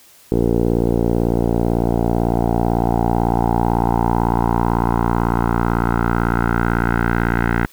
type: tone with low-pass filter sweep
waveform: 10% pulse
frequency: 58 Hz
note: A#1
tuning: 8 cents flat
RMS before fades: -17 dBFS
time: 0.32-7.66 s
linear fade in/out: 0 ms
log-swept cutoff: 470 to 1700 Hz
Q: 3.6
effects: white hiss -48 dBFS RMS until 7.72 s